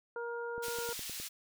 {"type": "harmonic tone", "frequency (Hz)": 471.3, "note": "A#4", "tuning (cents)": 19, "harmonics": [1, 2, 3], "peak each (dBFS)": [-38, -44, -43], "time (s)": [0.16, 0.93], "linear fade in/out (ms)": 2}
{"type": "click train", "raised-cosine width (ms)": 2, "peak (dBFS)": -35, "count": 7, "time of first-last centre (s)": [0.58, 1.2], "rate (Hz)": 9.68}
{"type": "high-pass noise", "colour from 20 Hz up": "pink", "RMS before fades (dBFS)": -42, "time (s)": [0.62, 1.29], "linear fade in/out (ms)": 20, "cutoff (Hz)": 3100, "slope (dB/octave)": 12}
{"effects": []}